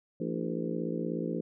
harmonic tone with a mistuned harmonic, 56.6 Hz, A1, 50 cents sharp, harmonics 3 / 4 / 5 / 6 / 7 / 8 / 9, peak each -36 / -37 / -38 / -39 / -39 / -40 / -41 dBFS, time 0.2-1.41 s, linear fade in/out 5 ms, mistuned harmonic 5, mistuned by +84 cents, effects none

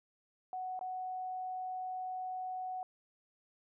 sine tone with dropouts, 742 Hz, F#5, 5 cents sharp, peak -37 dBFS, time 0.53-2.83 s, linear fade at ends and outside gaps 1 ms, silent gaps 0.792-0.811 s, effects none

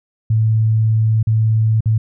sine tone with dropouts, 110.4 Hz, A2, 6 cents sharp, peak -11 dBFS, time 0.3-1.98 s, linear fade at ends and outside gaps 5 ms, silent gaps 1.229-1.27 / 1.807-1.857 s, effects none

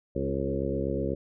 harmonic tone with a mistuned harmonic, 68.1 Hz, C#2, 30 cents flat, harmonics 1 / 2 / 3 / 4 / 5 / 6 / 7 / 8, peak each -35 / -35 / -35 / -35 / -35 / -35 / -35 / -35 dBFS, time 0.15-1.15 s, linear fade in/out 10 ms, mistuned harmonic 5, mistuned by +21 cents, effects none

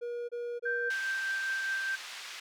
triangle tone bursts, 478.1 Hz, A#4, 44 cents sharp, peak -32 dBFS, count 3, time 0.01-0.902 s, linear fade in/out 20 ms, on 280 ms, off 26 ms
sine tone with tremolo, 1568 Hz, G6, in tune, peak -29 dBFS, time 0.65-1.96 s, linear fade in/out 10 ms, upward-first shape triangle, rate 4.9 Hz, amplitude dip 30%
pink band-pass noise, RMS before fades -44 dBFS, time 0.9-2.4 s, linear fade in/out 5 ms, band 1700 to 5200 Hz, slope 12 dB/octave
effects none

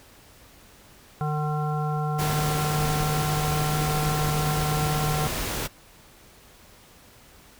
harmonic tone, 151 Hz, D3, 48 cents sharp, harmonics 1 / 3 / 5 / 7 / 9, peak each -25 / -35 / -31 / -37 / -36 dBFS, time 1.21-5.27 s, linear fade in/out 0 ms
pink noise, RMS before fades -29 dBFS, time 2.18-5.68 s, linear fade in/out 20 ms
effects pink hiss -52 dBFS RMS until 7.59 s

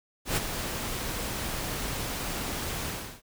pink noise with ADSR envelope, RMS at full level -25 dBFS, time 0.25-3.22 s, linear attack 120 ms, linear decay 19 ms, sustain -8 dB, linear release 350 ms, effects none

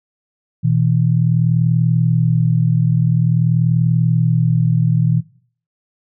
sine tone pair together, 120.9 / 161.38 Hz, B2 / E3, -36 / -36 cents, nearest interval perfect fourth, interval 500 cents, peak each -15 dBFS, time 0.63-5.21 s, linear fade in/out 20 ms, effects noise-tail reverb RT60 0.5 s tail -18 dB re dry

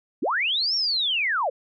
sine linear two-way sweep, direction up then down, 180.3 to 5588 to 469.7 Hz, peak -21 dBFS, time 0.22-1.5 s, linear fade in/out 10 ms, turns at 0.75 s, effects none

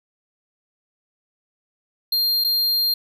square tone with dropouts, 4200 Hz, C8, 6 cents sharp, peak -18 dBFS, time 2.12-2.94 s, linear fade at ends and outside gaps 5 ms, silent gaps 2.44-2.445 s, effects none

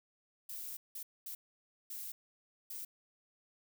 violet noise bursts at uneven times, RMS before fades -44 dBFS, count 5, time 0.49-0.77 / 0.95-1.03 / 1.26-1.35 / 1.9-2.12 / 2.7-2.85 s, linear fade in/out 5 ms, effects none

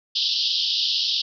white band-pass noise, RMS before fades -23 dBFS, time 0.15-1.22 s, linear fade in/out 10 ms, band 2900 to 5200 Hz, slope 96 dB/octave, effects none

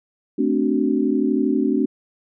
sine chord, D dominant seventh, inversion second, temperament equal with one note detuned, 220 / 261.6 / 293.7 / 376.5 Hz, A3 / C4 / D4 / F#4, 0 / 0 / 0 / +30 cents, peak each -23 / -21 / -21 / -24 dBFS, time 0.38-1.86 s, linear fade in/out 10 ms, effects none

